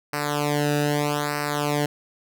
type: tone with flanger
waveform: sawtooth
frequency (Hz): 146.83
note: D3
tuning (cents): 0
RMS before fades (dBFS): -24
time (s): 0.13-1.86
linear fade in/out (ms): 5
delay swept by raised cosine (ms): 0.29 to 0.93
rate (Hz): 0.8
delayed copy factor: -0.95
effects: none